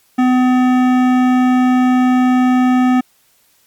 sine tone with hard clipping, 252.8 Hz, B3, 41 cents sharp, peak -11 dBFS, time 0.18-3.01 s, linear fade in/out 10 ms, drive 15 dB, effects white hiss -55 dBFS RMS until 3.66 s + MP3 96 kbps

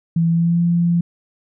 sine tone with pitch glide, 166.4 to 171.57 Hz, E3 to F3, +17 to -30 cents, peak -13 dBFS, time 0.16-1.01 s, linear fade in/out 5 ms, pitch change +53 cents, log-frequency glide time 0.29-0.61 s, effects none

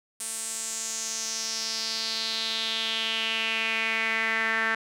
sawtooth tone with band-pass filter sweep, 223.6 Hz, A3, 28 cents sharp, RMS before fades -29 dBFS, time 0.2-4.75 s, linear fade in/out 5 ms, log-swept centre 9000 to 1700 Hz, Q 4.1, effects none

